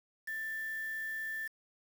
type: tone with quantisation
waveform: sine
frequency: 1772 Hz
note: A6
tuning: 12 cents sharp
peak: -36 dBFS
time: 0.27-1.48 s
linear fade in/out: 10 ms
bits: 8
effects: none